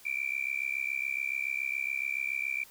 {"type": "tone with amplitude modulation", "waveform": "sine", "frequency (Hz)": 2349, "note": "D7", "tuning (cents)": 0, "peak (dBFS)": -25, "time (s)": [0.05, 2.64], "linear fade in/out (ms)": 10, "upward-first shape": "sine", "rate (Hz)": 67.1, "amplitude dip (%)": 100, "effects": ["tanh soft clip ceiling -22 dBFS", "white hiss -55 dBFS RMS until 2.7 s"]}